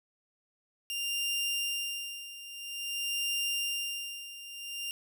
sawtooth tone with tremolo, 2794 Hz, F7, in tune, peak -26 dBFS, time 0.9-4.91 s, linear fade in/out 0 ms, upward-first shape sine, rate 0.5 Hz, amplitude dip 80%, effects none

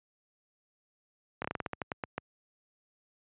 slowing click train, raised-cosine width 0.5 ms, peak -18 dBFS, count 12, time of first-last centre 1.42-2.18 s, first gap 25 ms, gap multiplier 1.19, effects high-pass 80 Hz 12 dB/octave + resampled to 8000 Hz

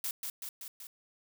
blue noise with echo, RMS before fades -35 dBFS, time 0.04-0.11 s, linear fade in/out 2 ms, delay 190 ms, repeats 4, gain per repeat -3 dB, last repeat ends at 0.87 s, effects none

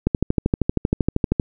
click train, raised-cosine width 3 ms, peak -4 dBFS, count 18, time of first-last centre 0.07-1.398 s, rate 12.8 Hz, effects none

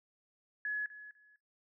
sine tone with echo, 1695 Hz, G#6, 35 cents sharp, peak -33 dBFS, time 0.65-0.86 s, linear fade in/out 2 ms, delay 250 ms, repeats 2, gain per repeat -14 dB, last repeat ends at 1.36 s, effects noise-tail reverb RT60 0.2 s tail -21 dB re dry

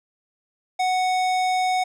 sine tone with hard clipping, 740 Hz, F#5, in tune, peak -21 dBFS, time 0.79-1.84 s, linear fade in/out 10 ms, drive 16 dB, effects none

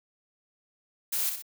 blue noise with echo, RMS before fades -29 dBFS, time 1.12-1.3 s, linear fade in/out 10 ms, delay 62 ms, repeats 2, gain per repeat -6 dB, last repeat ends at 1.424 s, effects none

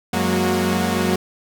sawtooth tone cluster, 93.1 / 183.7 / 207.6 / 232.6 / 366 Hz, F#2 / F#3 / G#3 / A#3 / F#4, +11 / -12 / 0 / -4 / -19 cents, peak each -24 / -18 / -22 / -19 / -20 dBFS, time 0.13-1.16 s, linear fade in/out 5 ms, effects none

